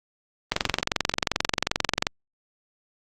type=click train; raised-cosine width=0.2 ms; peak=-3 dBFS; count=36; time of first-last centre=0.52-2.069 s; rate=22.6 Hz; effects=Opus 24 kbps